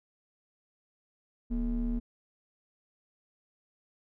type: ring-modulated tone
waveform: triangle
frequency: 100 Hz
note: G2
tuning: 35 cents sharp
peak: -23 dBFS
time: 1.5-2 s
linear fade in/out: 20 ms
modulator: 138 Hz
effects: none